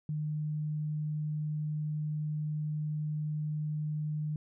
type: tone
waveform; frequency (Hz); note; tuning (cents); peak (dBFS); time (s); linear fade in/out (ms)
sine; 151.9; D#3; -41; -31; 0.09-4.36; 2
effects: none